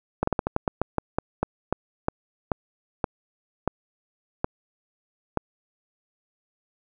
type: slowing click train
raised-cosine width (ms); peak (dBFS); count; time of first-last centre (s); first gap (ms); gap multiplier
1; -8; 18; 0.23-5.373; 44; 1.21
effects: none